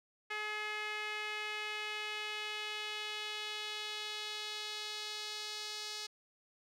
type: tone with band-pass filter sweep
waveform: sawtooth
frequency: 423.8 Hz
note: G#4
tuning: 35 cents sharp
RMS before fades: -41 dBFS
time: 0.3-6.07 s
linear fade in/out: 10 ms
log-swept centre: 2100 to 4700 Hz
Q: 2
effects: none